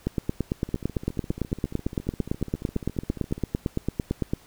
two click trains, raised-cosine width 3 ms, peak -23 / -11 dBFS, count 40 / 39, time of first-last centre 0.69-3.38 / 0.07-4.335 s, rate 14.5 / 8.91 Hz, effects pink hiss -54 dBFS RMS until 4.46 s

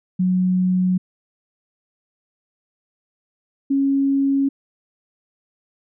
sine tone pair in turn, 183.6 / 275.1 Hz, F#3 / C#4, -13 / -13 cents, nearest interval perfect fifth, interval 700 cents, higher second, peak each -15 dBFS, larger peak neither, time 0.19-0.98 / 3.7-4.49 s, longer neither, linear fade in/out 10 ms, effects none

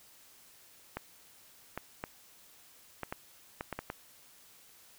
clicks, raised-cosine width 0.5 ms, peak -21 dBFS, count 9, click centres 0.97 / 1.776 / 2.039 / 3.033 / 3.125 / 3.609 / 3.727 / 3.79 / 3.901 s, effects white hiss -59 dBFS RMS until 4.98 s

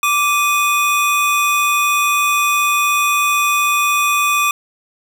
square tone pair together, 1169.9 / 2489 Hz, D6 / D#7, -7 / 0 cents, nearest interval octave + minor second, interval 1307 cents, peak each -16 / -17 dBFS, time 0.03-4.51 s, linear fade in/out 2 ms, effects none

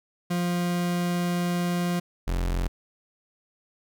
40% pulse tone pair in turn, 175.5 / 44 Hz, F3 / F1, +9 / +14 cents, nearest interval 2 octaves, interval 2395 cents, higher first, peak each -23 dBFS, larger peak neither, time 0.3-2 / 2.27-2.68 s, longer first, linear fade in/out 10 ms, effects none

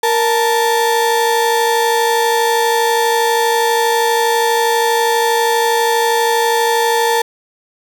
35% pulse tone pair together, 466.2 / 880 Hz, A#4 / A5, 0 / 0 cents, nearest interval major seventh, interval 1100 cents, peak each -13 dBFS, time 0.03-7.22 s, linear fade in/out 5 ms, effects none

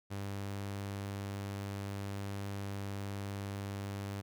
sawtooth tone, 99.6 Hz, G2, 28 cents sharp, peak -34 dBFS, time 0.1-4.22 s, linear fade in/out 20 ms, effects none

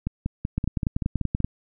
two click trains, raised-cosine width 5 ms, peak -11 / -13 dBFS, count 10 / 8, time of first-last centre 0.58-1.445 / 0.07-1.403 s, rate 10.4 / 5.25 Hz, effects none

